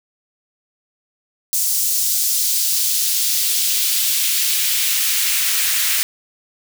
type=noise with high-pass filter sweep; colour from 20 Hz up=white; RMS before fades=-18 dBFS; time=1.53-6.03 s; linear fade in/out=0 ms; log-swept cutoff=6300 to 1800 Hz; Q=1.1; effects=none